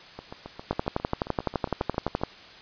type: two click trains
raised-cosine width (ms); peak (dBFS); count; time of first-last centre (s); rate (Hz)
1; -23 / -10; 16 / 19; 0.19-2.214 / 0.71-2.235; 7.41 / 11.8
effects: white hiss -47 dBFS RMS until 2.61 s + resampled to 11025 Hz